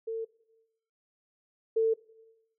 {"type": "tone pair in turn", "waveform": "sine", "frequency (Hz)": [449.6, 447.9], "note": ["A4", "A4"], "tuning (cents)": [37, 31], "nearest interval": "unison", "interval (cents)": 6, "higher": "first", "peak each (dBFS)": [-31, -22], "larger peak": "second", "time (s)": [[0.07, 0.25], [1.76, 1.94]], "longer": "neither", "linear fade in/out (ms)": 10, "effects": ["noise-tail reverb RT60 1.0 s tail -21 dB re dry"]}